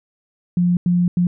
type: tone bursts at uneven times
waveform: sine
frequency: 176.4 Hz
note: F3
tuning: 18 cents sharp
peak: -13 dBFS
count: 3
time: 0.57-0.77 / 0.86-1.08 / 1.17-1.27 s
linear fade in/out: 2 ms
effects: none